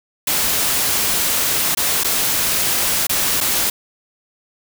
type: noise with dropouts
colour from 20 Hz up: white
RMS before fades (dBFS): -18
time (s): 0.27-3.7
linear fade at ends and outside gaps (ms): 5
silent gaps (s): 1.749-1.771 / 2.036-2.044 / 3.069-3.094 / 3.405-3.41
effects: none